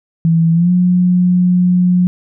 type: tone with pitch glide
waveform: sine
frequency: 164.81 to 179.73 Hz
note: E3 to F3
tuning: 0 to +50 cents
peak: -8 dBFS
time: 0.25-2.07 s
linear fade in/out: 0 ms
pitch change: +150 cents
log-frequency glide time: 0.53-0.71 s
effects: none